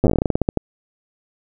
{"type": "slowing click train", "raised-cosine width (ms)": 2, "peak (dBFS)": -3, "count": 17, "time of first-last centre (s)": [0.04, 0.573], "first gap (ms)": 8, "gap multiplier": 1.17, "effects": []}